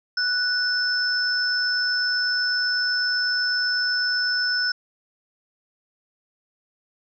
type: tone pair together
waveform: sine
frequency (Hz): 1480 / 5274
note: F#6 / E8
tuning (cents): 0 / 0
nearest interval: octave + minor seventh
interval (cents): 2200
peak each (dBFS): -23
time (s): 0.17-4.72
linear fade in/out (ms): 5
effects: none